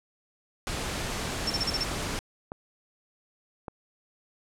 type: noise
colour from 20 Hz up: pink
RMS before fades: -32 dBFS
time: 0.67-2.19 s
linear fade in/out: 0 ms
type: tone bursts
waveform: sine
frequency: 5410 Hz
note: E8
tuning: 44 cents sharp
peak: -25 dBFS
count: 6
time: 1.47-1.837 s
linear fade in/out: 5 ms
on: 32 ms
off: 35 ms
type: clicks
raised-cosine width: 1 ms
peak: -22 dBFS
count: 3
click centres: 1.917 / 2.519 / 3.682 s
effects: low-pass 9000 Hz 12 dB/octave